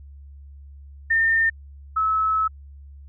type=tone pair in turn; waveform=sine; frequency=1812 / 1297.2 Hz; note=A#6 / E6; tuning=-50 / -28 cents; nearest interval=tritone; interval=578 cents; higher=first; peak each=-16 / -18 dBFS; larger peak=first; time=1.1-1.5 / 1.96-2.48 s; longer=second; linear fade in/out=10 ms; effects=added 70 Hz sine -40 dBFS peak until 3.08 s